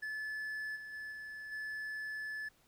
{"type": "tone with level steps", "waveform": "triangle", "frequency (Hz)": 1730, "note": "A6", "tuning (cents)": -30, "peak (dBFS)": [-36, -43, -40, -42, -37], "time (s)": [0.02, 2.49], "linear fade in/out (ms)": 10, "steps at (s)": [0.75, 0.92, 1.11, 1.51], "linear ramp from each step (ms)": 20, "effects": ["pink hiss -69 dBFS RMS until 2.67 s"]}